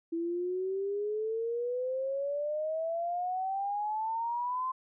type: exponential sweep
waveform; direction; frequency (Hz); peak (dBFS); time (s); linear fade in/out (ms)
sine; up; 329.6 to 1045; -30; 0.12-4.72; 10
effects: none